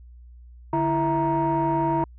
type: tone cluster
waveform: sine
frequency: 146.3 / 331.3 / 655 / 937 Hz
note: D3 / E4 / E5 / A#5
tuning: -6 / +9 / -11 / +9 cents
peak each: -27 / -23 / -28 / -22 dBFS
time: 0.73-2.04 s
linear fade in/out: 2 ms
effects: tanh soft clip ceiling -15 dBFS + added 60 Hz sine -43 dBFS peak until 2.18 s